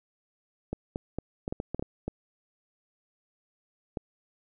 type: clicks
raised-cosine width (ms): 2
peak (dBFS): -18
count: 11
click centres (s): 0.73 / 0.959 / 1.186 / 1.479 / 1.525 / 1.601 / 1.746 / 1.795 / 1.825 / 2.08 / 3.972
effects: none